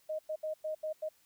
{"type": "tone bursts at uneven times", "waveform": "sine", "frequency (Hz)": 622.3, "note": "D#5", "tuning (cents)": 0, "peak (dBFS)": -33, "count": 6, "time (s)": [[0.09, 0.19], [0.29, 0.36], [0.43, 0.54], [0.64, 0.75], [0.83, 0.93], [1.02, 1.09]], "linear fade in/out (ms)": 10, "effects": ["white hiss -68 dBFS RMS until 1.25 s"]}